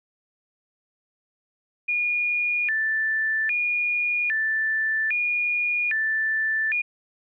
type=tone with vibrato; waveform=sine; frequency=2073 Hz; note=C7; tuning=17 cents flat; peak=-21 dBFS; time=1.88-6.82 s; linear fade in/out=10 ms; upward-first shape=square; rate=0.62 Hz; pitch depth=280 cents each way; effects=none